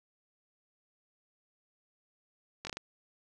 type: slowing click train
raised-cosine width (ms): 0.2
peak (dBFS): -21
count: 5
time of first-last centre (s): 2.65-2.77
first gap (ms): 20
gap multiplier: 1.28
effects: none